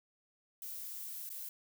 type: noise with dropouts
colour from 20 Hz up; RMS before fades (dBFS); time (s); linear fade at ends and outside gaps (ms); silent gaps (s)
violet; -44; 0.62-1.49; 2; 1.292-1.301
effects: none